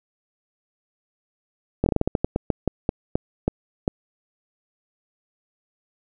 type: slowing click train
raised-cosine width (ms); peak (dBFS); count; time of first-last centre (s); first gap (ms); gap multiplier
2; -6; 16; 1.84-3.879; 22; 1.23
effects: none